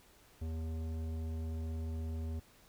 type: tone with tanh clipping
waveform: triangle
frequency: 80.4 Hz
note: E2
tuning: 43 cents flat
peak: -38 dBFS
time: 0.41-2.4 s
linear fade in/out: 10 ms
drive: 18 dB
effects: pink hiss -63 dBFS RMS until 2.68 s